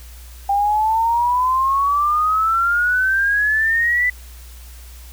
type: exponential sweep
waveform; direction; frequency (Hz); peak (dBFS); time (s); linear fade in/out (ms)
sine; up; 793 to 1999; -14; 0.49-4.1; 5
effects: added 60 Hz sine -36 dBFS peak until 5.12 s + white hiss -45 dBFS RMS until 5.12 s